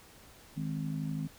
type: harmonic tone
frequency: 52.3 Hz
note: G#1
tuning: 13 cents sharp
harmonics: 3 / 4 / 5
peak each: -34 / -40 / -39 dBFS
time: 0.56-1.28 s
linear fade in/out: 20 ms
effects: pink hiss -56 dBFS RMS until 1.38 s